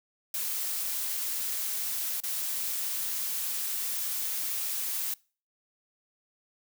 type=noise with dropouts; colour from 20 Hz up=blue; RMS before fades=-32 dBFS; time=0.34-5.14 s; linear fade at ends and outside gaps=2 ms; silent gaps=2.203-2.236 s; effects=noise-tail reverb RT60 0.4 s tail -25 dB re dry